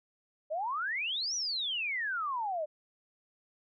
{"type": "exponential two-way sweep", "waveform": "sine", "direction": "up then down", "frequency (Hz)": [587.3, 6000, 587.3], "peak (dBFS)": -31, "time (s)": [0.5, 2.66], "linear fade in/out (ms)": 20, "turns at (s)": 1.35, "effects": []}